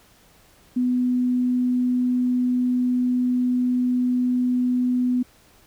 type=tone; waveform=sine; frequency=249.1 Hz; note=B3; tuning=15 cents sharp; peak=-18 dBFS; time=0.76-5.23 s; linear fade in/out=10 ms; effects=pink hiss -55 dBFS RMS until 5.66 s